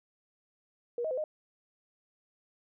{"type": "tone with pitch steps", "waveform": "sine", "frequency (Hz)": [477.9, 631, 512, 615], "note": ["A#4", "D#5", "C5", "D#5"], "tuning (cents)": [43, 24, -38, -20], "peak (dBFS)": -30, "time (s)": [0.98, 1.24], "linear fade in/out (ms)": 2, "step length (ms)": 65, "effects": []}